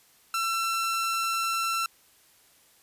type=tone; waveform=sawtooth; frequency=1345 Hz; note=E6; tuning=34 cents sharp; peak=-22 dBFS; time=0.34-1.86 s; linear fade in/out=2 ms; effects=white hiss -60 dBFS RMS until 2.82 s + resampled to 32000 Hz